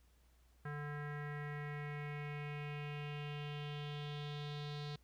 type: tone with low-pass filter sweep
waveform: square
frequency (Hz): 146.83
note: D3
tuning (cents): 0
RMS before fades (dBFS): -44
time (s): 0.65-4.96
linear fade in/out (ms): 5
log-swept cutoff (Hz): 1600 to 4100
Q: 4.1
effects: added 60 Hz sine -66 dBFS peak until 5.03 s + pink hiss -75 dBFS RMS until 5.03 s